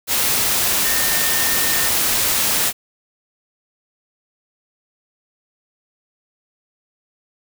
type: tone in noise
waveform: sine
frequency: 1820 Hz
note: A#6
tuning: 42 cents flat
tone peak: -26 dBFS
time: 0.82-1.91 s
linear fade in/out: 50 ms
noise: white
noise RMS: -18 dBFS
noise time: 0.07-2.73 s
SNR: -11 dB
effects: none